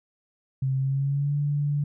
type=tone with pitch glide; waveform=sine; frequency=133.1 to 145.15 Hz; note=C3 to D3; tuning=+30 to -20 cents; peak=-22 dBFS; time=0.62-1.84 s; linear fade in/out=5 ms; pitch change=+150 cents; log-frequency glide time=0.77-1.36 s; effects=none